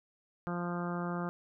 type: harmonic tone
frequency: 174.61 Hz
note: F3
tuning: in tune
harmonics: 1 / 2 / 3 / 4 / 5 / 6 / 7 / 8 / 9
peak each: -35 / -41 / -44 / -44 / -46 / -47 / -43 / -47 / -51 dBFS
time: 0.47-1.29 s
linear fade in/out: 0 ms
effects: none